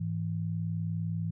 sine tone pair together, 104.76 / 164.81 Hz, G#2 / E3, +16 / 0 cents, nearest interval minor sixth, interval 784 cents, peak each -33 / -32 dBFS, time 0-1.31 s, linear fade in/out 10 ms, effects none

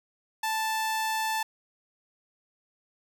sawtooth tone, 880 Hz, A5, in tune, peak -23 dBFS, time 0.43-1.43 s, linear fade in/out 5 ms, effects none

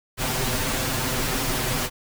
pink noise with comb filter, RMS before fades -25 dBFS, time 0.17-1.9 s, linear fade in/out 50 ms, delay 7.8 ms, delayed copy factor +0.8, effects none

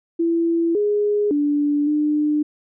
sine tone with pitch steps, 334.6 / 414.7 / 291.7 / 299.5 Hz, E4 / G#4 / D4 / D4, +26 / -3 / -12 / +34 cents, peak -16 dBFS, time 0.19-2.43 s, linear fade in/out 10 ms, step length 560 ms, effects none

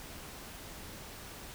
silence, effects pink hiss -47 dBFS RMS until 1.54 s

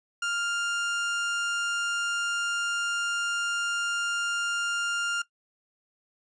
30% pulse tone, 1400 Hz, F6, 4 cents sharp, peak -24 dBFS, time 0.22-5.22 s, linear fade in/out 5 ms, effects noise-tail reverb RT60 0.1 s tail -18 dB re dry + resampled to 22050 Hz

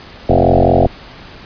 sine tone with frequency modulation, 380 Hz, F#4, 46 cents sharp, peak -7 dBFS, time 0.29-0.87 s, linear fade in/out 5 ms, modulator 44.5 Hz, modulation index 8, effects pink hiss -36 dBFS RMS until 1.45 s + resampled to 11025 Hz

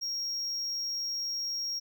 triangle tone, 5588 Hz, F8, in tune, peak -30 dBFS, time 0.01-1.8 s, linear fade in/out 20 ms, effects none

